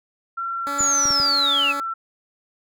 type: tone with pitch glide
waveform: sine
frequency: 1361 to 1342.3 Hz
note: F6 to E6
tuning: -45 to +31 cents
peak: -24 dBFS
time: 0.37-1.94 s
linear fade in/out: 10 ms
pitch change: -24 cents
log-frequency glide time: 1.4-1.54 s
type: tone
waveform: 10% pulse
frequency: 283.7 Hz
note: C#4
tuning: 40 cents sharp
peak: -20 dBFS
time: 0.67-1.8 s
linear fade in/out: 0 ms
type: linear sweep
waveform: sine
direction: down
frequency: 7090 to 2489 Hz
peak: -17 dBFS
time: 0.78-1.73 s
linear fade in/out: 20 ms
type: clicks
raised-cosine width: 3 ms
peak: -20 dBFS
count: 4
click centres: 0.807 / 1.055 / 1.106 / 1.201 s
effects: none